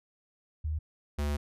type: tone pair in turn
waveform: sine / square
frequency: 77.3 / 72.96 Hz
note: D#2 / D2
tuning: -11 / -11 cents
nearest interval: minor second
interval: 100 cents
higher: first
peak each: -29 / -29 dBFS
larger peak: neither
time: 0.64-0.79 / 1.18-1.37 s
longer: second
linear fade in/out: 10 ms
effects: resampled to 32000 Hz